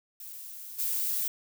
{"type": "noise with level steps", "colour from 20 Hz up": "violet", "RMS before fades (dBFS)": [-43, -30], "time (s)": [0.2, 1.28], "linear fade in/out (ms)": 2, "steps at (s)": 0.78, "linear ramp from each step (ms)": 20, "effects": []}